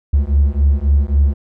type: beating tone pair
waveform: triangle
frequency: 69 / 72.7 Hz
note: C#2 / D2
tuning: -7 / -17 cents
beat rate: 3.7 Hz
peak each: -11 dBFS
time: 0.13-1.34 s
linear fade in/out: 10 ms
effects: tanh soft clip ceiling -3 dBFS